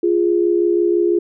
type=tone pair together; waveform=sine; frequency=347.4 / 413.4 Hz; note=F4 / G#4; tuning=-9 / -8 cents; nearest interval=minor third; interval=301 cents; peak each=-14 / -18 dBFS; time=0.03-1.19 s; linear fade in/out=5 ms; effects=none